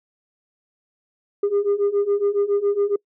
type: beating tone pair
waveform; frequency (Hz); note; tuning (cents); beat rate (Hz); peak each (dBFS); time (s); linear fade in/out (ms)
sine; 401 / 408.2; G4 / G#4; +39 / -30; 7.2; -20 / -18; 1.43-2.96; 5
effects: noise-tail reverb RT60 0.1 s tail -26 dB re dry + tanh soft clip ceiling -14 dBFS